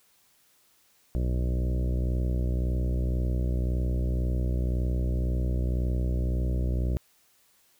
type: harmonic tone with a mistuned harmonic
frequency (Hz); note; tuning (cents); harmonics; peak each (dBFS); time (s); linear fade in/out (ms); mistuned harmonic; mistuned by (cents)
61.9; B1; +5; 1 / 2 / 3 / 4 / 5 / 6 / 7 / 8 / 9 / 10; -25 / -32 / -36 / -43 / -40 / -42 / -48 / -47 / -46 / -48; 1.15-6.97; 0; 1; +24
effects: white hiss -64 dBFS RMS until 7.79 s